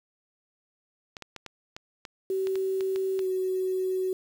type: clicks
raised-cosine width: 0.2 ms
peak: -22 dBFS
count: 11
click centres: 1.168 / 1.223 / 1.363 / 1.463 / 1.765 / 2.052 / 2.471 / 2.556 / 2.808 / 2.96 / 3.192 s
type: tone with pitch glide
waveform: sine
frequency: 381.9 to 373.8 Hz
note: G4 to F#4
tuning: -45 to +18 cents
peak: -25 dBFS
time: 2.3-4.13 s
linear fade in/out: 2 ms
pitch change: -37 cents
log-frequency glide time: 3.19-3.27 s
effects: 8-bit